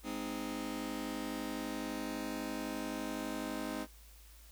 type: chord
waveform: sawtooth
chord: Ab major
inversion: none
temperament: just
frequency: 207.7 / 259.6 / 311.5 Hz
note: Ab3 / C4 / Eb4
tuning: 0 / -13 / +2 cents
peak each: -40 / -37 / -37 dBFS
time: 0.03-3.87 s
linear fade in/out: 50 ms
effects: added 54 Hz sine -55 dBFS peak until 4.51 s + white hiss -61 dBFS RMS until 4.51 s